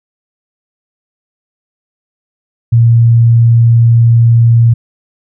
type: tone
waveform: sine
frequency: 116.54 Hz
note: A#2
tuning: in tune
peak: -3 dBFS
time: 2.72-4.74 s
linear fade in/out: 10 ms
effects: none